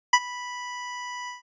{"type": "tone with ADSR envelope", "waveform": "25% pulse", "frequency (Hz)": 985, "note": "B5", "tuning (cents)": -5, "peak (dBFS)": -8, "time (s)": [0.13, 1.42], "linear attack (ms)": 6, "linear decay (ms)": 52, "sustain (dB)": -21, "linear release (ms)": 140, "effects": ["resampled to 16000 Hz"]}